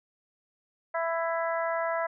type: harmonic tone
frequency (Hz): 331.6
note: E4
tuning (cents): +10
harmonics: 2 / 3 / 4 / 5 / 6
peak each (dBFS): -29 / -33 / -35 / -37 / -39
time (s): 0.94-2.07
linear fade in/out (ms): 10
effects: none